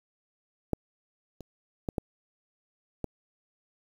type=clicks; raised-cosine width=2 ms; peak=-13 / -29 / -17 / -15 / -18 dBFS; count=5; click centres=0.733 / 1.407 / 1.888 / 1.982 / 3.043 s; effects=8-bit